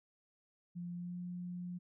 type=tone with pitch glide; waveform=sine; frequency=174.61 to 177.66 Hz; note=F3 to F3; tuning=0 to +30 cents; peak=-40 dBFS; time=0.75-1.79 s; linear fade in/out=20 ms; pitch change=+30 cents; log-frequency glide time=0.94-1.17 s; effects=none